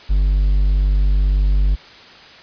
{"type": "tone", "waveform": "triangle", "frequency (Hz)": 49, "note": "G1", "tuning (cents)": 0, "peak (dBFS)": -10, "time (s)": [0.09, 1.76], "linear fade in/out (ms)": 20, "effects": ["white hiss -41 dBFS RMS until 2.42 s", "resampled to 11025 Hz"]}